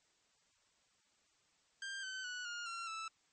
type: tone with pitch steps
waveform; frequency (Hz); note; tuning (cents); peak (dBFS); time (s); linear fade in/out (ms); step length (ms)
sawtooth; 1589 / 1530.4 / 1474.1 / 1419.7 / 1367.4 / 1317; G6 / G6 / F#6 / F6 / F6 / E6; +23 / -42 / -7 / +28 / -37 / -2; -38; 1.82-3.08; 2; 210
effects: white hiss -74 dBFS RMS until 3.32 s + MP3 32 kbps